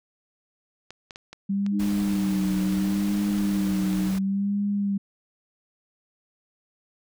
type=clicks; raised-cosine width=0.2 ms; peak=-23 dBFS; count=9; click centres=0.906 / 1.108 / 1.159 / 1.33 / 1.664 / 2.579 / 2.725 / 3.385 / 3.93 s
type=tone with vibrato; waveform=sine; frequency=196 Hz; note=G3; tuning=in tune; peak=-22 dBFS; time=1.49-4.98 s; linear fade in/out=10 ms; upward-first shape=sine; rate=0.71 Hz; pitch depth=61 cents each way
type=tone with pitch glide; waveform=sine; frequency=304.9 to 307.2 Hz; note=D#4 to D#4; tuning=-35 to -22 cents; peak=-29 dBFS; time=1.71-4.12 s; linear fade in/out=50 ms; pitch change=+13 cents; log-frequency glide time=3.53-3.99 s
type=noise; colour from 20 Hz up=pink; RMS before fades=-38 dBFS; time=1.79-4.19 s; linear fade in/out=10 ms
effects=none